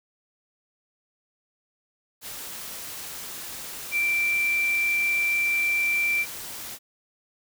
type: tone in noise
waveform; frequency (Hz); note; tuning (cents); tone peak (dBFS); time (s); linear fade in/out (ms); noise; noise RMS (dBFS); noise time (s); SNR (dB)
sine; 2349; D7; 0; -21; 3.91-6.26; 50; white; -37; 2.21-6.79; +13
effects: none